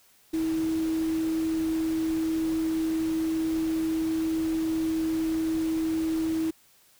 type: tone in noise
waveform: sine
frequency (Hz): 321.5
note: E4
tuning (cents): -43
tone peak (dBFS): -24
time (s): 0.33-6.51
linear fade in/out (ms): 10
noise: pink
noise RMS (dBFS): -42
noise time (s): 0.33-6.51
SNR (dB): +15
effects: white hiss -60 dBFS RMS until 6.99 s